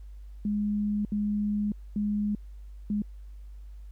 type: tone bursts at uneven times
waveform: sine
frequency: 207.7 Hz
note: G#3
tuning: in tune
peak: -25 dBFS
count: 4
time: 0.45-1.05 / 1.12-1.72 / 1.96-2.35 / 2.9-3.02 s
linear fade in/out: 2 ms
effects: added 50 Hz sine -41 dBFS peak until 3.91 s + pink hiss -70 dBFS RMS until 3.91 s